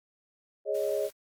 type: chord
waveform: sine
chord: Ab suspended fourth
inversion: none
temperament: equal with one note detuned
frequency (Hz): 415.3 / 554.4 / 624.1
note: Ab4 / Db5 / Eb5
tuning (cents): 0 / 0 / +5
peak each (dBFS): -31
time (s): 0.65-1.1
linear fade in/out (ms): 50
type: noise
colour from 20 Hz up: white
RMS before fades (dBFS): -49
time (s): 0.74-1.11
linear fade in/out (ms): 10
effects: AAC 64 kbps